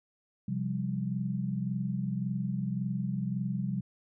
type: chord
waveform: sine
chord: C suspended fourth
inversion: none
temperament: just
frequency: 130.81 / 174.42 / 196.22 Hz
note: C3 / F3 / G3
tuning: 0 / -2 / +2 cents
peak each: -34 / -35 / -33 dBFS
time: 0.48-3.81 s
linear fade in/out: 5 ms
effects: none